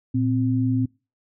sine tone pair together, 115.59 / 259.5 Hz, A#2 / C4, -14 / -14 cents, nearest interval octave + major second, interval 1400 cents, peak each -22 / -21 dBFS, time 0.14-0.86 s, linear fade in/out 10 ms, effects noise-tail reverb RT60 0.3 s tail -24 dB re dry

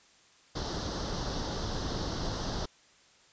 pink noise with comb filter, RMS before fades -34 dBFS, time 0.55-2.66 s, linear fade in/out 10 ms, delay 0.21 ms, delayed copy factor +0.8, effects white hiss -61 dBFS RMS until 3.32 s + resampled to 16000 Hz

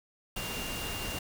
sine tone in noise, 2794 Hz, F7, in tune, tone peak -40 dBFS, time 0.36-1.19 s, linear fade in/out 5 ms, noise pink, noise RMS -37 dBFS, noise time 0.36-1.19 s, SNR -6 dB, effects none

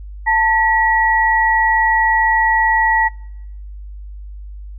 sine tone pair together, 889 / 1924.4 Hz, A5 / B6, +18 / -45 cents, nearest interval octave + minor second, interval 1337 cents, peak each -14 dBFS, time 0.26-3.09 s, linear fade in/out 20 ms, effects noise-tail reverb RT60 0.9 s tail -26 dB re dry + added 50 Hz sine -29 dBFS peak until 4.78 s

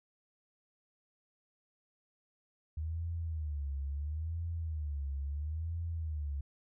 sine tone with vibrato, 76.3 Hz, D#2, 33 cents flat, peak -34 dBFS, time 2.77-6.41 s, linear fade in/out 5 ms, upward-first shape sine, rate 0.74 Hz, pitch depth 170 cents each way, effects none

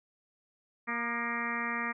harmonic tone with a mistuned harmonic, 234.8 Hz, A#3, 13 cents sharp, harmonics 1 / 2 / 3 / 4 / 5 / 6 / 7 / 8 / 9 / 10, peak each -39 / -46 / -46 / -42 / -37 / -44 / -43 / -36 / -40 / -42 dBFS, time 0.87-1.93 s, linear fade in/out 20 ms, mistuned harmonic 5, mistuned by +38 cents, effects none

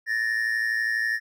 triangle tone pair together, 1743.8 / 1856 Hz, A6 / A#6, -16 / -8 cents, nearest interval minor second, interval 108 cents, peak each -24 dBFS, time 0.06-1.2 s, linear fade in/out 50 ms, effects none

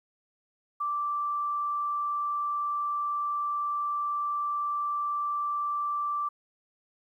sine tone, 1171 Hz, D6, 5 cents flat, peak -27 dBFS, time 0.8-6.29 s, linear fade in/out 10 ms, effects 11-bit

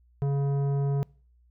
sine tone with tanh clipping, 140 Hz, C#3, 18 cents sharp, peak -25 dBFS, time 0.22-1.03 s, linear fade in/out 0 ms, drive 12 dB, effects noise-tail reverb RT60 0.5 s tail -26 dB re dry + added 60 Hz sine -58 dBFS peak until 1.5 s

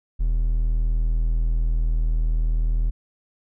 triangle tone, 40.2 Hz, E1, 43 cents flat, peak -16 dBFS, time 0.19-2.91 s, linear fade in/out 20 ms, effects none

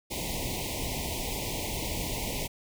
pink band-stop noise, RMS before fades -33 dBFS, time 0.1-2.48 s, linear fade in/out 20 ms, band 990 to 2000 Hz, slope 96 dB/octave, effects none

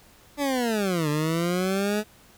20% pulse linear two-way sweep, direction down then up, 293.7 to 146.83 to 214.6 Hz, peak -18 dBFS, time 0.37-2.04 s, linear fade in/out 50 ms, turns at 1.09 s, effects pink hiss -54 dBFS RMS until 2.37 s

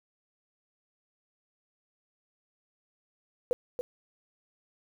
sine tone with echo, 494.3 Hz, B4, 1 cent sharp, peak -23 dBFS, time 3.51-3.53 s, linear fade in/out 0 ms, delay 280 ms, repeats 1, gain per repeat -6 dB, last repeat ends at 3.81 s, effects 9-bit

